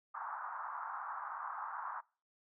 pink band-pass noise, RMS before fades -43 dBFS, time 0.14-2.01 s, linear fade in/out 10 ms, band 850 to 1400 Hz, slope 48 dB/octave, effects noise-tail reverb RT60 0.4 s tail -25 dB re dry

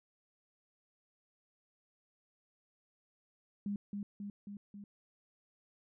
sine tone with echo, 202.9 Hz, G#3, 40 cents flat, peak -34 dBFS, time 3.66-3.76 s, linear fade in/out 2 ms, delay 270 ms, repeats 4, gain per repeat -3 dB, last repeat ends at 4.84 s, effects none

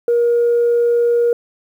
sine tone, 474 Hz, A#4, 29 cents sharp, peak -10 dBFS, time 0.08-1.33 s, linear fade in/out 2 ms, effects tanh soft clip ceiling -8 dBFS + 8-bit

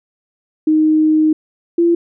sine tone pair in turn, 310.9 / 340.6 Hz, D#4 / F4, -1 / -43 cents, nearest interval major second, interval 158 cents, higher second, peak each -9 dBFS, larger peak neither, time 0.67-1.33 / 1.78-1.95 s, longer first, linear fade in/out 5 ms, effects none

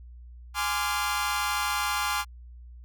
sawtooth chord, D half-diminished seventh, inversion second, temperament equal with one note detuned, 830.6 / 1034.5 / 1174.7 / 1396.9 Hz, Ab5 / C6 / D6 / F6, 0 / -20 / 0 / 0 cents, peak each -28 dBFS, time 0.54-2.25 s, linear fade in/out 50 ms, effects added 60 Hz sine -43 dBFS peak until 2.84 s

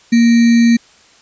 sine tone with sample-and-hold, 233.6 Hz, A#3, 4 cents sharp, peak -6 dBFS, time 0.12-0.77 s, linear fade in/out 10 ms, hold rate 2100 Hz, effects white hiss -47 dBFS RMS until 1.21 s + resampled to 16000 Hz

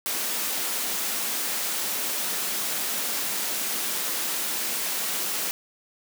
white high-pass noise, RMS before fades -28 dBFS, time 0.06-5.51 s, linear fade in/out 0 ms, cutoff 170 Hz, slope 48 dB/octave, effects none

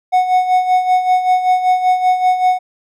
triangle tone with tremolo, 736 Hz, F#5, 9 cents flat, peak -6 dBFS, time 0.12-2.59 s, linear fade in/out 20 ms, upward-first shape sine, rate 5.2 Hz, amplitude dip 65%, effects none

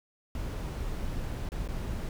brown noise with dropouts, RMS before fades -34 dBFS, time 0.35-2.09 s, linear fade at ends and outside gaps 1 ms, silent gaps 1.489-1.519 / 1.677-1.687 s, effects none

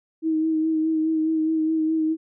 sine tone with vibrato, 317.3 Hz, D#4, 34 cents sharp, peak -19 dBFS, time 0.22-2.17 s, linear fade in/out 50 ms, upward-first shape sine, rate 4.8 Hz, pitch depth 24 cents each way, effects none

